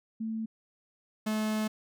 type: tone pair in turn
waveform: sine / 45% pulse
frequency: 222.1 / 215.9 Hz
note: A3 / A3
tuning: +16 / -33 cents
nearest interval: unison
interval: 49 cents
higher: first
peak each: -31 / -28 dBFS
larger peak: second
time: 0.2-0.46 / 1.26-1.68 s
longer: second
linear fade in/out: 10 ms
effects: none